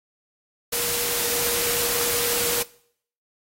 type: tone in noise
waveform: sine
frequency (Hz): 476.9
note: A#4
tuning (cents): +39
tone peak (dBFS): -31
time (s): 0.72-2.63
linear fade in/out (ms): 10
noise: white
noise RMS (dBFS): -24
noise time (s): 0.72-2.63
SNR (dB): -10
effects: noise-tail reverb RT60 0.6 s tail -21 dB re dry + AAC 48 kbps